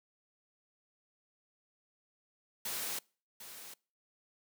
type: noise with echo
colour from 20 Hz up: white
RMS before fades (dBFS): -38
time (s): 2.65-2.99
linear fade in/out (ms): 5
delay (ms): 750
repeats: 1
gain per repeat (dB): -11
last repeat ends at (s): 3.74
effects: noise-tail reverb RT60 0.4 s tail -26 dB re dry + high-pass 150 Hz 12 dB/octave